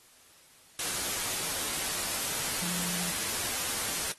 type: tone in noise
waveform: sine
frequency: 176 Hz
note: F3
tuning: 14 cents sharp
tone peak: -39 dBFS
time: 2.62-3.11 s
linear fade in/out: 2 ms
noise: white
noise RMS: -32 dBFS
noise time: 0.79-4.12 s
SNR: -10 dB
effects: white hiss -58 dBFS RMS until 4.18 s + AAC 32 kbps